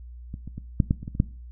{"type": "clicks", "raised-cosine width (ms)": 5, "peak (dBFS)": [-22, -24, -21, -6, -8, -23, -20, -23, -6], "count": 9, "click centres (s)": [0.341, 0.476, 0.58, 0.802, 0.909, 1.03, 1.079, 1.151, 1.201], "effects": ["noise-tail reverb RT60 0.4 s tail -20 dB re dry", "added 60 Hz sine -39 dBFS peak until 1.51 s"]}